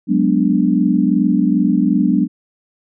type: chord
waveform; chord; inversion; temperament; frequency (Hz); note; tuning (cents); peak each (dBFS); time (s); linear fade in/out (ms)
sine; G# half-diminished seventh; third; equal; 185 / 207.7 / 246.9 / 293.7; F#3 / G#3 / B3 / D4; 0 / 0 / 0 / 0; -17; 0.07-2.28; 50
effects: none